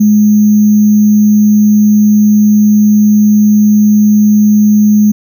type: tone with sample-and-hold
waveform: sine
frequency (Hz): 210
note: G#3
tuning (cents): +19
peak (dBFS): -3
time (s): 0-5.12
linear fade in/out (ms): 10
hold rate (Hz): 6300
effects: none